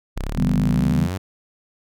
sawtooth exponential sweep, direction up, 30.87 to 98.1 Hz, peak -20 dBFS, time 0.16-1.18 s, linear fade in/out 10 ms
sine chord, C# half-diminished seventh, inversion none, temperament equal with one note detuned, 139.64 / 164.81 / 196 / 246.9 Hz, C#3 / E3 / G3 / B3, +13 / 0 / 0 / 0 cents, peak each -22 dBFS, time 0.35-1.09 s, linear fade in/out 50 ms
effects none

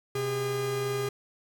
45% pulse tone pair together, 127.94 / 406.2 Hz, C3 / G#4, -38 / -38 cents, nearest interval octave + minor sixth, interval 2000 cents, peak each -34 / -29 dBFS, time 0.15-1.09 s, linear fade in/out 5 ms, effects none

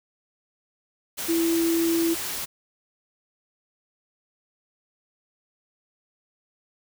sine tone in noise, 332.8 Hz, E4, 17 cents sharp, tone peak -20 dBFS, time 1.28-2.15 s, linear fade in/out 20 ms, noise white, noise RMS -31 dBFS, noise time 1.17-2.46 s, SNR +8 dB, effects none

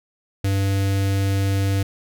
square tone with notch filter, 98 Hz, G2, in tune, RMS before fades -20 dBFS, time 0.44-1.83 s, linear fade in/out 5 ms, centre 1000 Hz, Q 1.4, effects none

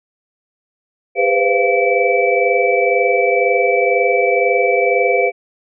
sine tone cluster, 402.4 / 495 / 517 / 691 / 2306 Hz, G4 / B4 / C5 / F5 / D7, +45 / +4 / -21 / -19 / -32 cents, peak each -18 dBFS, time 1.15-5.32 s, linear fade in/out 50 ms, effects none

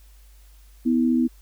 sine tone pair together, 247.8 / 322.4 Hz, B3 / E4, +6 / -38 cents, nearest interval perfect fourth, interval 456 cents, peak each -18 / -23 dBFS, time 0.85-1.28 s, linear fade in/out 20 ms, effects added 50 Hz sine -47 dBFS peak until 1.41 s + white hiss -59 dBFS RMS until 1.41 s

